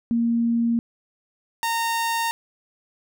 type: tone pair in turn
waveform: sine / sawtooth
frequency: 233.1 / 920.1 Hz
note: A#3 / A#5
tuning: 0 / -23 cents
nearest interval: 2 octaves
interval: 2377 cents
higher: second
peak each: -18 / -18 dBFS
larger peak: neither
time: 0.11-0.79 / 1.63-2.31 s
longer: neither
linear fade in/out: 0 ms
effects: none

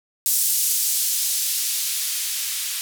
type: noise with band-pass filter sweep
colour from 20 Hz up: violet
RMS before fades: -23 dBFS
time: 0.26-2.81 s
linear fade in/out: 0 ms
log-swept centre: 7000 to 2400 Hz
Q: 0.7
effects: none

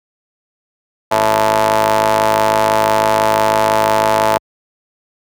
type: ring-modulated tone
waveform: sawtooth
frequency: 106 Hz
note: G#2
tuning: 36 cents sharp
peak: -4 dBFS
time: 1.11-4.38 s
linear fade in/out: 10 ms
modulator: 767 Hz
effects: high-pass 60 Hz 12 dB/octave

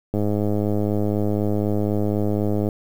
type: click train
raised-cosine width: 2 ms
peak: -10 dBFS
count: 266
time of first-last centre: 0.14-2.688 s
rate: 104 Hz
effects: 7-bit

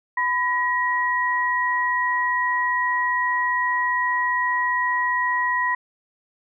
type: tone pair together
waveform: sine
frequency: 1000 / 1902.5 Hz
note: B5 / A#6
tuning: +21 / +35 cents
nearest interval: major seventh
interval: 1114 cents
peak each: -22 dBFS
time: 0.17-5.75 s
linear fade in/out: 5 ms
effects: none

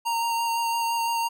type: tone with vibrato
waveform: square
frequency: 926 Hz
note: A#5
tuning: 12 cents flat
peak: -24 dBFS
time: 0.05-1.29 s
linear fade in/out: 20 ms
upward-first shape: triangle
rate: 5.9 Hz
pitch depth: 15 cents each way
effects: none

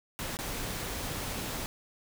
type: noise with dropouts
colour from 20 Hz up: pink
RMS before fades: -36 dBFS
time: 0.19-1.66 s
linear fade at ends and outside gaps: 0 ms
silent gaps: 0.37-0.389 s
effects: none

